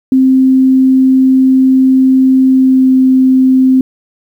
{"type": "tone with pitch glide", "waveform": "sine", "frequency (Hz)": [262, 260.3], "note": ["C4", "C4"], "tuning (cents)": [2, -9], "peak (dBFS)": -4, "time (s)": [0.12, 3.81], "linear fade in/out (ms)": 2, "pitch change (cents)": -11, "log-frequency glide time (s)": [2.49, 2.91], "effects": ["7-bit"]}